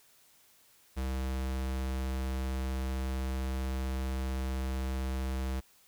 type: tone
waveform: square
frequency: 65.4 Hz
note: C2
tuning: in tune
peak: -32 dBFS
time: 0.96-5.61 s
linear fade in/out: 20 ms
effects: white hiss -63 dBFS RMS until 5.87 s